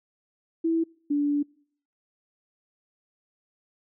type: tone pair in turn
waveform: sine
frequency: 328.5 / 289.8 Hz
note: E4 / D4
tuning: -6 / -23 cents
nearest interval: major second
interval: 217 cents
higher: first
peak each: -21 dBFS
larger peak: neither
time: 0.64-0.84 / 1.1-1.43 s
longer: second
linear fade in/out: 10 ms
effects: noise-tail reverb RT60 0.6 s tail -26 dB re dry